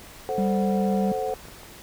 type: chord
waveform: sine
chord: F# diminished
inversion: first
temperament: equal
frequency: 440 / 523.3 / 740 Hz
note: A4 / C5 / F#5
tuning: 0 / 0 / 0 cents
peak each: -29 dBFS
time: 0.29-1.34 s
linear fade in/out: 0 ms
type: tone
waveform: triangle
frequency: 196 Hz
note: G3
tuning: in tune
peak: -20 dBFS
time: 0.38-1.12 s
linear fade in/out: 2 ms
type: clicks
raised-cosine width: 1 ms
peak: -30 dBFS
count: 7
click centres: 0.931 / 1.078 / 1.186 / 1.294 / 1.454 / 1.485 / 1.633 s
effects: pink hiss -45 dBFS RMS until 1.82 s